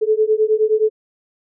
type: beating tone pair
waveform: sine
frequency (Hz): 428.5 / 438.1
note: A4 / A4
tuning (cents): -46 / -7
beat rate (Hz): 9.6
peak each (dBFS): -16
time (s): 0.01-0.9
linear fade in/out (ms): 20
effects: none